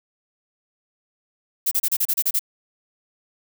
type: noise bursts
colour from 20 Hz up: violet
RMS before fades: -20 dBFS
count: 9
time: 1.66-2.394 s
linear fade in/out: 10 ms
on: 54 ms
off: 31 ms
effects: none